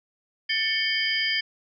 sine tone cluster, 1776 / 2224 / 3126 / 4887 Hz, A6 / C#7 / G7 / D#8, +16 / +5 / -6 / -32 cents, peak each -28 dBFS, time 0.49-1.41 s, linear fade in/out 10 ms, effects none

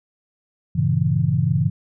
sine chord, G diminished seventh, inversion none, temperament equal, 98 / 116.54 / 138.59 / 164.81 Hz, G2 / Bb2 / Db3 / Fb3, 0 / 0 / 0 / 0 cents, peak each -24 / -23 / -20 / -21 dBFS, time 0.75-1.7 s, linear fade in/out 10 ms, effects none

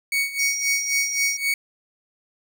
40% pulse tone with tremolo, 2232 Hz, C#7, 11 cents sharp, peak -18 dBFS, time 0.12-1.54 s, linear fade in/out 2 ms, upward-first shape sine, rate 3.8 Hz, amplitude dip 80%
sine tone, 5690 Hz, F8, 31 cents sharp, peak -25 dBFS, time 0.39-1.37 s, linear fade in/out 5 ms
effects none

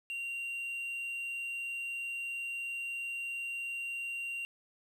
triangle tone, 2763 Hz, F7, 19 cents flat, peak -34 dBFS, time 0.1-4.45 s, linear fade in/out 0 ms, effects 11-bit

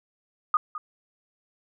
sine tone with echo, 1232 Hz, D#6, 17 cents flat, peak -17 dBFS, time 0.54-0.57 s, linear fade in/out 2 ms, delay 210 ms, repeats 1, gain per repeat -14 dB, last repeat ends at 0.78 s, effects none

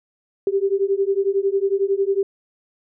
sine beating tone pair, 387.9 / 398.9 Hz, G4 / G4, -18 / +30 cents, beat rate 11 Hz, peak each -20 dBFS, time 0.47-2.23 s, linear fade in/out 2 ms, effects none

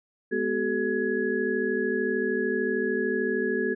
sine tone cluster, 210.7 / 248.9 / 378.1 / 431.4 / 1680 Hz, G#3 / B3 / F#4 / A4 / G#6, +25 / +14 / +38 / -34 / +19 cents, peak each -34 / -31 / -28 / -29 / -31 dBFS, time 0.31-3.75 s, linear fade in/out 20 ms, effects none

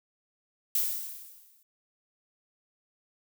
violet noise with exponential decay, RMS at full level -25 dBFS, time 0.75-1.63 s, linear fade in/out 2 ms, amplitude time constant 190 ms, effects none

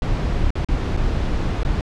brown noise with dropouts, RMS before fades -20 dBFS, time 0.02-1.81 s, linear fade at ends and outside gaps 1 ms, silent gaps 0.505-0.554 / 0.647-0.686 / 0.967-0.972 / 1.633-1.649 s, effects low-pass 5000 Hz 12 dB/octave

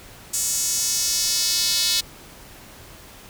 square tone with high-pass filter sweep, 199.3 Hz, G3, 29 cents sharp, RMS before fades -22 dBFS, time 0.33-2.01 s, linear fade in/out 10 ms, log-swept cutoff 7300 to 4100 Hz, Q 2.4, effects pink hiss -44 dBFS RMS until 3.29 s

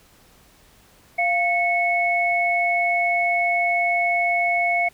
sine tone pair together, 696 / 2203 Hz, F5 / C#7, -6 / -11 cents, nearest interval octave + minor sixth, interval 1995 cents, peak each -21 / -20 dBFS, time 1.18-4.89 s, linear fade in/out 10 ms, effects pink hiss -54 dBFS RMS until 4.93 s

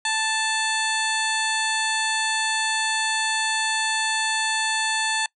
harmonic tone, 880 Hz, A5, in tune, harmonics 1 / 2 / 3 / 4 / 5 / 7 / 8 / 9 / 10, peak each -27 / -26 / -30 / -29 / -31 / -37 / -35 / -37 / -33 dBFS, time 0.05-5.26 s, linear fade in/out 2 ms, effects noise-tail reverb RT60 0.1 s tail -24 dB re dry

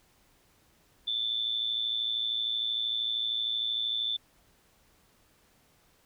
sine tone with amplitude modulation, 3520 Hz, A7, in tune, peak -25 dBFS, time 1.07-4.17 s, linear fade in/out 10 ms, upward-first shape sine, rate 113 Hz, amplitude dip 65%, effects pink hiss -65 dBFS RMS until 6.05 s

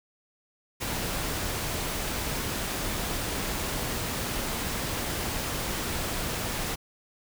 pink noise, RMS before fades -31 dBFS, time 0.8-6.76 s, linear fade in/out 20 ms, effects none

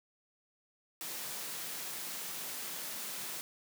white high-pass noise, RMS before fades -41 dBFS, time 1.01-3.41 s, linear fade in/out 0 ms, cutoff 130 Hz, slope 48 dB/octave, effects none

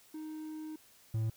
triangle tone pair in turn, 311.1 / 111.14 Hz, D#4 / A2, 0 / +18 cents, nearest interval octave + tritone, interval 1782 cents, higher first, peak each -38 / -28 dBFS, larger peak second, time 0.14-0.76 / 1.14-1.3 s, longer first, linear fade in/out 5 ms, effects white hiss -62 dBFS RMS until 1.36 s

